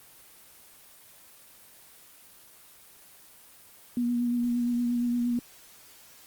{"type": "tone with vibrato", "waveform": "sine", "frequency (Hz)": 240.7, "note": "B3", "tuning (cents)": -44, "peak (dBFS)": -24, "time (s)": [3.97, 5.39], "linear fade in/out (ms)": 2, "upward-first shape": "triangle", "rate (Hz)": 8.6, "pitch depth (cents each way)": 24, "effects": ["white hiss -53 dBFS RMS until 6.26 s", "Opus 24 kbps"]}